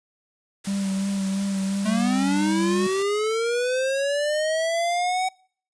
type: noise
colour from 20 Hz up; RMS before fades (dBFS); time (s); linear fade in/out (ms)
white; -36; 0.64-3.03; 10
type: tone with vibrato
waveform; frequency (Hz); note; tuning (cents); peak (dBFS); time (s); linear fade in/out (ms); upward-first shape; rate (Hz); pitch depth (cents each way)
triangle; 195.3; G3; -6; -21; 0.67-2.87; 5; sine; 2.9; 26
type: linear sweep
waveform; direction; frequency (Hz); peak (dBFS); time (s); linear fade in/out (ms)
square; up; 211.8 to 755; -22; 1.85-5.29; 10
effects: noise-tail reverb RT60 0.5 s tail -25 dB re dry + resampled to 22050 Hz